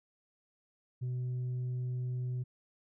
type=tone; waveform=sine; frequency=125.3 Hz; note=B2; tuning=25 cents sharp; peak=-30 dBFS; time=1.01-2.44 s; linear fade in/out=20 ms; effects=tanh soft clip ceiling -32 dBFS